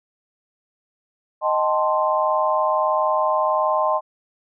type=chord; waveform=sine; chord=A half-diminished seventh; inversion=second; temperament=equal with one note detuned; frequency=622.3 / 778.6 / 880 / 1046.5 Hz; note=Eb5 / G5 / A5 / C6; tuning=0 / -12 / 0 / 0 cents; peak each=-21 / -26 / -24 / -21 dBFS; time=1.41-4.01 s; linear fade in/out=50 ms; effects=none